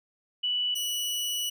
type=tone pair in turn; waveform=sine / sawtooth; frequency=2960 / 2944 Hz; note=F#7 / F#7; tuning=0 / -9 cents; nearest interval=unison; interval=9 cents; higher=first; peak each=-25 / -25 dBFS; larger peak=neither; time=0.43-0.75 / 0.75-1.5 s; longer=second; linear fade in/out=10 ms; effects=none